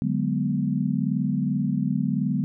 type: chord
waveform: sine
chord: G# half-diminished seventh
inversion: second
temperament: equal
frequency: 146.83 / 185 / 207.7 / 246.9 Hz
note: D3 / F#3 / G#3 / B3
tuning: 0 / 0 / 0 / 0 cents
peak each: -27 dBFS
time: 0.02-2.44 s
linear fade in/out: 0 ms
effects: none